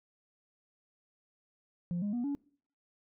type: tone with pitch steps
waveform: sine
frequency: 174.61 / 205.3 / 241.3 / 283.7 Hz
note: F3 / G#3 / B3 / C#4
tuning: 0 / -20 / -40 / +40 cents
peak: -29 dBFS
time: 1.91-2.35 s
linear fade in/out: 0 ms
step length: 110 ms
effects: noise-tail reverb RT60 0.5 s tail -24 dB re dry + tanh soft clip ceiling -29 dBFS